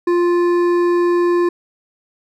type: tone with hard clipping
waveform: triangle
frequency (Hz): 349.2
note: F4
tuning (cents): 0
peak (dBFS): -14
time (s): 0.07-1.49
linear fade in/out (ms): 5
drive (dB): 13
effects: none